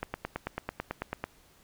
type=click train; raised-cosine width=0.5 ms; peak=-17 dBFS; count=12; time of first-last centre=0.03-1.24 s; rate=9.09 Hz; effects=pink hiss -61 dBFS RMS until 1.63 s